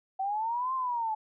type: linear two-way sweep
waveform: sine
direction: up then down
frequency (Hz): 755 to 1058 to 854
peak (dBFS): -28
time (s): 0.19-1.15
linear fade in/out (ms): 10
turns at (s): 0.74
effects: none